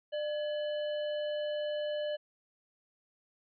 harmonic tone with a mistuned harmonic, 598 Hz, D5, 31 cents sharp, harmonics 1 / 3 / 5 / 7, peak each -32 / -47 / -45 / -57 dBFS, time 0.12-2.17 s, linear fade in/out 20 ms, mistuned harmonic 3, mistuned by -100 cents, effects none

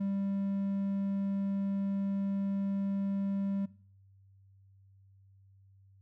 triangle tone, 197.1 Hz, G3, 10 cents sharp, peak -28 dBFS, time 0-3.66 s, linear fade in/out 10 ms, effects noise-tail reverb RT60 0.5 s tail -20 dB re dry + added 97 Hz sine -58 dBFS peak until 6.01 s

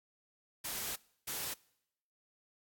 white noise bursts at uneven times, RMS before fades -39 dBFS, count 2, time 0.64-0.96 / 1.27-1.54 s, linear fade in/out 10 ms, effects noise-tail reverb RT60 0.8 s tail -24 dB re dry + AAC 64 kbps

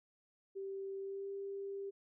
sine tone with pitch glide, 389.7 to 395.4 Hz, G4 to G4, -10 to +15 cents, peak -40 dBFS, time 0.55-1.91 s, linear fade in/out 20 ms, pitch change +25 cents, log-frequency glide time 0.99-1.29 s, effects none

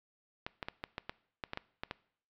clicks, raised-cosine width 0.3 ms, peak -21 dBFS, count 11, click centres 0.465 / 0.628 / 0.685 / 0.839 / 0.981 / 1.095 / 1.438 / 1.534 / 1.574 / 1.835 / 1.911 s, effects noise-tail reverb RT60 0.6 s tail -21 dB re dry + low-pass 5000 Hz 12 dB/octave

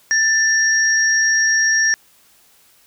sine tone pair together, 1771 / 5623 Hz, A6 / F8, +11 / +11 cents, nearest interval octave + minor sixth, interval 2000 cents, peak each -14 / -18 dBFS, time 0.11-1.94 s, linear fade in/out 0 ms, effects white hiss -53 dBFS RMS until 2.86 s

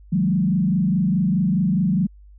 sine tone with frequency modulation, 185 Hz, F#3, in tune, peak -16 dBFS, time 0.12-2.07 s, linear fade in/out 10 ms, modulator 24.8 Hz, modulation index 1.2, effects added 50 Hz sine -43 dBFS peak until 2.38 s

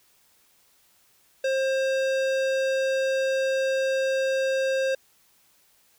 sine tone with hard clipping, 532 Hz, C5, 29 cents sharp, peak -24 dBFS, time 1.44-4.95 s, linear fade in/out 5 ms, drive 17 dB, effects white hiss -62 dBFS RMS until 5.98 s

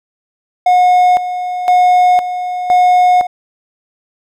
triangle tone with tremolo, 724 Hz, F#5, 38 cents flat, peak -4 dBFS, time 0.66-3.27 s, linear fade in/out 5 ms, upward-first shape square, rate 0.98 Hz, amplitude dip 70%, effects none

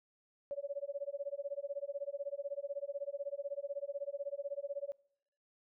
sine tone with tremolo, 565 Hz, C#5, 33 cents sharp, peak -34 dBFS, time 0.51-4.92 s, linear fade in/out 0 ms, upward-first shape sine, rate 16 Hz, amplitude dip 100%, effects noise-tail reverb RT60 0.8 s tail -25 dB re dry

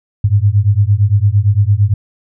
sine beating tone pair, 98 / 106.8 Hz, G2 / G#2, 0 / +49 cents, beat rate 8.8 Hz, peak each -11 / -11 dBFS, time 0.24-1.94 s, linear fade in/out 5 ms, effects none

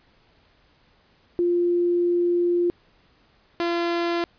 sine / sawtooth tone pair in turn, 349.2 / 342.2 Hz, F4 / F4, 0 / -35 cents, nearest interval unison, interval 35 cents, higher first, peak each -18 dBFS, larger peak neither, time 1.39-2.7 / 3.6-4.24 s, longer first, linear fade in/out 0 ms, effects pink hiss -60 dBFS RMS until 4.38 s + resampled to 11025 Hz

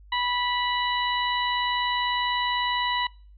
harmonic tone, 982 Hz, B5, 10 cents flat, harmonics 1 / 2 / 3 / 4, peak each -26 / -29 / -31 / -32 dBFS, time 0.12-3.07 s, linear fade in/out 5 ms, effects noise-tail reverb RT60 0.4 s tail -24 dB re dry + added 50 Hz sine -47 dBFS peak until 3.37 s

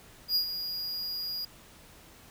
square tone with ADSR envelope, 4864 Hz, D#8, 40 cents flat, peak -23 dBFS, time 0.28-1.45 s, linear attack 75 ms, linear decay 94 ms, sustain -10 dB, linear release 4 ms, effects pink hiss -54 dBFS RMS until 2.3 s

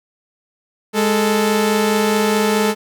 sawtooth tone pair together, 207.7 / 440.1 Hz, G#3 / A4, 0 / 0 cents, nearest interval octave + minor second, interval 1300 cents, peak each -13 dBFS, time 0.93-2.75 s, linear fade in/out 50 ms, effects none

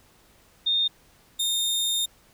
sine / sawtooth tone pair in turn, 3657 / 3657 Hz, A#7 / A#7, -34 / -34 cents, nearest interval unison, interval 0 cents, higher neither, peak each -20 dBFS, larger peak neither, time 0.66-0.88 / 1.39-2.06 s, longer second, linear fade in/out 10 ms, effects pink hiss -58 dBFS RMS until 2.33 s

